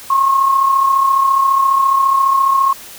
sine tone pair together, 1051.4 / 1086 Hz, C6 / C#6, +8 / -36 cents, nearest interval minor second, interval 56 cents, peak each -19 / -10 dBFS, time 0.1-2.73 s, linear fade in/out 5 ms, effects white hiss -35 dBFS RMS until 2.98 s

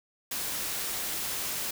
white noise, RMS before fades -33 dBFS, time 0.31-1.71 s, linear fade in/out 5 ms, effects none

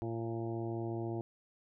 harmonic tone with a mistuned harmonic, 114.5 Hz, A#2, 31 cents flat, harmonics 1 / 2 / 3 / 4 / 5 / 6 / 7 / 8, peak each -39 / -45 / -38 / -50 / -51 / -47 / -51 / -57 dBFS, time 0.02-1.21 s, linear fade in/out 0 ms, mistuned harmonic 7, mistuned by +33 cents, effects none

